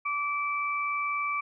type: tone pair together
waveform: sine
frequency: 1161 / 2322 Hz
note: D6 / D7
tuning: -20 / -20 cents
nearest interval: octave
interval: 1200 cents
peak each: -29 / -31 dBFS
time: 0.05-1.41 s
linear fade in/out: 10 ms
effects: none